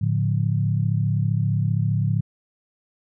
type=tone cluster; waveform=sine; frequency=109.4 / 144.6 / 177.5 Hz; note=A2 / D3 / F3; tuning=-9 / -27 / +28 cents; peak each=-21 / -23 / -27 dBFS; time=0.01-2.21 s; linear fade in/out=10 ms; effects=none